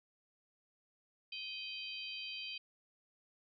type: harmonic tone with a mistuned harmonic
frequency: 780 Hz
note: G5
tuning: 9 cents flat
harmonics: 3 / 4 / 5 / 6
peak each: -46 / -45 / -52 / -49 dBFS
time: 1.32-2.58 s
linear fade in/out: 5 ms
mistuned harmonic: 3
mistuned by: +120 cents
effects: none